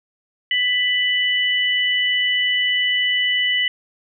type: tone pair together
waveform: sine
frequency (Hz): 1984.2 / 2973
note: B6 / F#7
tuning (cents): +8 / +8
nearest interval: perfect fifth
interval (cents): 700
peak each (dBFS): -19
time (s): 0.51-3.68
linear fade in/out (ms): 2
effects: none